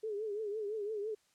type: tone with vibrato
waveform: sine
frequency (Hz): 422.1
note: G#4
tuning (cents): +28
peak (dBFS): -35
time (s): 0.03-1.15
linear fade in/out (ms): 10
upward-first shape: triangle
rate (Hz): 5.9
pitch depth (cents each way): 110
effects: white hiss -72 dBFS RMS until 1.34 s + low-pass 9000 Hz 12 dB/octave